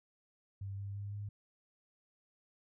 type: tone with pitch steps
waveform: sine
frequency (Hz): 98.4 / 99.77 / 101.17 / 102.58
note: G2 / G2 / G#2 / G#2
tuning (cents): +7 / +31 / -45 / -21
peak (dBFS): -39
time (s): 0.61-1.29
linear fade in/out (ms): 5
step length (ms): 170
effects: none